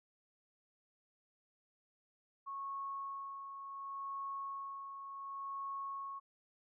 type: tone with tremolo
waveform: sine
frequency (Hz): 1100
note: C#6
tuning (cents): -14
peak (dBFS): -39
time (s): 2.46-6.2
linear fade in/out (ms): 20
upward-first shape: sine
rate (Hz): 0.69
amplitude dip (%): 50
effects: none